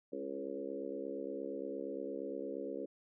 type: harmonic tone with a mistuned harmonic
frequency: 68.6 Hz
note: C#2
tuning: 17 cents flat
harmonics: 3 / 4 / 5 / 6 / 7 / 8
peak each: -52 / -45 / -46 / -45 / -44 / -46 dBFS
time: 0.12-2.86 s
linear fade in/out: 10 ms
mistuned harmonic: 5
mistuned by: -27 cents
effects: none